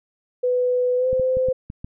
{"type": "tone with pitch glide", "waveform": "sine", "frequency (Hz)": [497.6, 515.4], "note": ["B4", "C5"], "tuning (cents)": [13, -26], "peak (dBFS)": -17, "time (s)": [0.43, 1.53], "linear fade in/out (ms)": 10, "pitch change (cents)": 61, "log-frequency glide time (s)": [0.97, 1.08]}
{"type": "clicks", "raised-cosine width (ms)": 5, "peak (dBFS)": -20, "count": 6, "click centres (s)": [1.13, 1.197, 1.37, 1.486, 1.701, 1.845]}
{"effects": []}